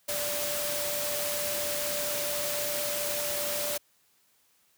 sine tone in noise, 586 Hz, D5, 4 cents flat, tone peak -34 dBFS, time 0.08-3.78 s, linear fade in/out 10 ms, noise white, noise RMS -32 dBFS, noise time 0.08-3.78 s, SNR -5 dB, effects white hiss -67 dBFS RMS until 4.77 s + high-pass 60 Hz 12 dB/octave

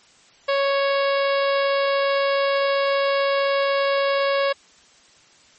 harmonic tone, 554.4 Hz, C#5, in tune, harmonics 1 / 2 / 3 / 4 / 5 / 6 / 7 / 8 / 9, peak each -19 / -25 / -29 / -31 / -33 / -35 / -36 / -37 / -38 dBFS, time 0.48-4.53 s, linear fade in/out 10 ms, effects white hiss -53 dBFS RMS until 5.58 s + MP3 32 kbps

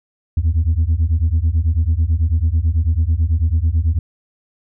sine beating tone pair, 76.5 / 85.6 Hz, D#2 / F2, -29 / -34 cents, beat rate 9.1 Hz, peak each -14 dBFS, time 0.37-3.99 s, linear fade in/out 5 ms, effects tanh soft clip ceiling -10 dBFS

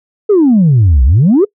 sine exponential two-way sweep, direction down then up, 440 to 59.2 to 440 Hz, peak -3 dBFS, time 0.29-1.45 s, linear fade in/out 10 ms, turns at 1.04 s, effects noise-tail reverb RT60 0.1 s tail -24 dB re dry + tanh soft clip ceiling -2 dBFS

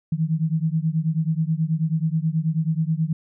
sine beating tone pair, 156.1 / 165.4 Hz, D#3 / E3, +6 / +6 cents, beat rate 9.3 Hz, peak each -22 / -23 dBFS, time 0.12-3.13 s, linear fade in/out 5 ms, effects none

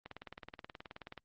click train, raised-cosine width 0.3 ms, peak -29 dBFS, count 22, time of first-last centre 0.06-1.177 s, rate 18.8 Hz, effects low-pass 4000 Hz 12 dB/octave + Opus 32 kbps

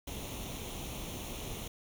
pink noise with comb filter, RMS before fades -41 dBFS, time 0.07-1.68 s, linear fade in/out 5 ms, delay 0.31 ms, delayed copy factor +0.65, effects none

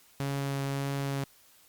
sawtooth tone with vibrato, 138.59 Hz, C#3, in tune, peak -26 dBFS, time 0.2-1.24 s, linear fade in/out 0 ms, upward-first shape triangle, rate 1.7 Hz, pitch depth 10 cents each way, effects white hiss -60 dBFS RMS until 1.68 s + Opus 48 kbps

